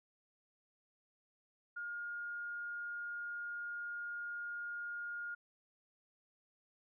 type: tone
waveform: sine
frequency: 1421 Hz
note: F6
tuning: 30 cents sharp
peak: -40 dBFS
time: 1.76-5.35 s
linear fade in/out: 10 ms
effects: none